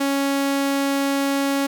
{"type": "tone", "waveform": "sawtooth", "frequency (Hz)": 277.2, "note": "C#4", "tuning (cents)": 0, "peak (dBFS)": -15, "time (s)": [0, 1.67], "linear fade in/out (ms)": 10, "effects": ["9-bit"]}